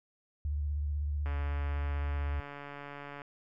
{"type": "tone with vibrato", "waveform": "sine", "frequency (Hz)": 73.3, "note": "D2", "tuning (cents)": -3, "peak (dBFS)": -30, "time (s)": [0.45, 2.4], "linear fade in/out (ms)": 0, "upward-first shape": "sine", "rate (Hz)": 16, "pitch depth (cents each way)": 58}
{"type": "click train", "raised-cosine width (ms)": 0.5, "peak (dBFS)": -29, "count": 281, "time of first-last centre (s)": [1.26, 3.218], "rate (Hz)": 143}
{"effects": []}